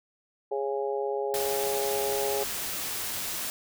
harmonic tone, 137.7 Hz, C#3, 11 cents flat, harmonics 3 / 4 / 5 / 6, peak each -29 / -33 / -39 / -35 dBFS, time 0.51-2.44 s, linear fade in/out 10 ms
white noise, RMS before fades -33 dBFS, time 1.34-3.5 s, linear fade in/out 0 ms
effects none

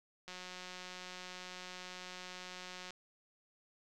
click train, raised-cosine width 0.2 ms, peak -30 dBFS, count 479, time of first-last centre 0.28-2.906 s, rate 182 Hz, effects none

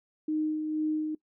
sine tone with tremolo, 308.9 Hz, D#4, 12 cents flat, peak -25 dBFS, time 0.28-1.15 s, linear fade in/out 5 ms, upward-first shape sine, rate 2.1 Hz, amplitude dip 40%, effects noise-tail reverb RT60 0.1 s tail -21 dB re dry

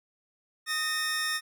30% pulse tone cluster, 1254 / 1837 / 5400 Hz, D#6 / A#6 / E8, +13 / -26 / +41 cents, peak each -33 / -27 / -30 dBFS, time 0.66-1.41 s, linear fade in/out 50 ms, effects none

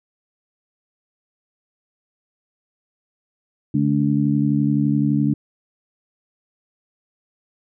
harmonic tone, 71.8 Hz, D2, 39 cents flat, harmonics 2 / 3 / 4, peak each -20 / -20 / -20 dBFS, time 3.74-5.34 s, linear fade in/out 5 ms, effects none

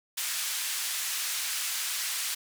white band-pass noise, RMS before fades -32 dBFS, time 0.17-2.35 s, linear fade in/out 10 ms, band 1500 to 11000 Hz, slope 12 dB/octave, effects none

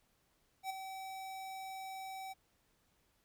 square tone with ADSR envelope, 766 Hz, G5, 40 cents flat, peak -36 dBFS, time 0.63-2.34 s, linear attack 69 ms, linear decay 12 ms, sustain -8 dB, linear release 22 ms, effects pink hiss -75 dBFS RMS until 3.24 s

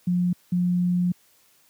sine tone bursts at uneven times, 177.9 Hz, F3, 32 cents sharp, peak -19 dBFS, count 2, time 0.07-0.33 / 0.52-1.12 s, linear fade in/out 5 ms, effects white hiss -60 dBFS RMS until 1.69 s + high-pass 80 Hz 12 dB/octave

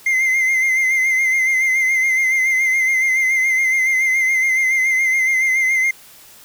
triangle tone with vibrato, 2082 Hz, C7, 9 cents flat, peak -12 dBFS, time 0.06-5.91 s, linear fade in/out 5 ms, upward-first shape sine, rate 7.1 Hz, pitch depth 41 cents each way, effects white hiss -44 dBFS RMS until 6.44 s

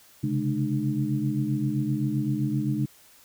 sine tone cluster, 132.7 / 140.4 / 212.1 / 302.3 Hz, C3 / C#3 / G#3 / D#4, +25 / +22 / +37 / -50 cents, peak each -29 dBFS, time 0.23-2.86 s, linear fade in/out 10 ms, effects white hiss -55 dBFS RMS until 3.24 s

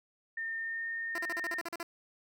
sine tone with pitch glide, 1815 to 1829.7 Hz, A#6 to A#6, -47 to -33 cents, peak -34 dBFS, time 0.37-1.61 s, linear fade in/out 5 ms, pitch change +14 cents, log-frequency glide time 0.58-0.86 s
10% pulse tone bursts, 339.3 Hz, F4, 50 cents flat, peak -28 dBFS, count 10, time 1.15-1.83 s, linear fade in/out 2 ms, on 32 ms, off 40 ms
effects none

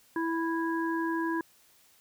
harmonic tone, 329.6 Hz, E4, in tune, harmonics 1 / 3 / 5, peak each -29 / -34 / -36 dBFS, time 0.16-1.41 s, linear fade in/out 2 ms, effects white hiss -62 dBFS RMS until 2 s

